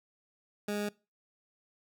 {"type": "tone", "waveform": "20% pulse", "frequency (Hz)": 206.8, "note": "G#3", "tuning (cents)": -7, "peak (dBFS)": -27, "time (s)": [0.68, 0.89], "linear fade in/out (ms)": 5, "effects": ["noise-tail reverb RT60 0.3 s tail -23 dB re dry"]}